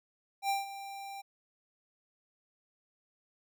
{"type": "tone with ADSR envelope", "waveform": "square", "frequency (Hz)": 790, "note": "G5", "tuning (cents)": 13, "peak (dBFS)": -28, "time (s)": [0.42, 1.22], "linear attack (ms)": 74, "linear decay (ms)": 160, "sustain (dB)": -14, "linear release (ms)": 16, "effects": []}